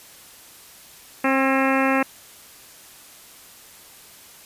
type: harmonic tone with a mistuned harmonic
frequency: 267 Hz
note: C4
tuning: 35 cents sharp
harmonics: 1 / 2 / 3 / 4 / 5 / 6 / 7 / 8 / 9 / 10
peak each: -21 / -24 / -26 / -27 / -28 / -29 / -29 / -30 / -31 / -31 dBFS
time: 1.24-2.03 s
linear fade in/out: 5 ms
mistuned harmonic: 6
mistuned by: +35 cents
effects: white hiss -46 dBFS RMS until 4.45 s + resampled to 32000 Hz